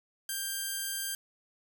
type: tone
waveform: 5% pulse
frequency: 1586 Hz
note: G6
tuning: 20 cents sharp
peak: -22 dBFS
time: 0.29-1.15 s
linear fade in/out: 2 ms
effects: 8-bit